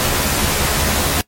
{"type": "noise with comb filter", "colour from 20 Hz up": "pink", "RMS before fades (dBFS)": -17, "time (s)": [0, 1.21], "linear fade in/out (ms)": 0, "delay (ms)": 14, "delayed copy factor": 0.6, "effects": ["noise-tail reverb RT60 0.1 s tail -20 dB re dry", "MP3 64 kbps"]}